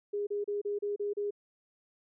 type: tone bursts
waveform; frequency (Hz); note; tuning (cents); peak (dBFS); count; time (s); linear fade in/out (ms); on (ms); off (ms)
sine; 409.9; G#4; -23; -30; 7; 0.13-1.308; 10; 140; 33
effects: none